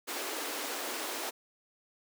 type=high-pass noise; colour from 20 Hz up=pink; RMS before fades=-37 dBFS; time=0.07-1.31 s; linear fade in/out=20 ms; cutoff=280 Hz; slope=48 dB/octave; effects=none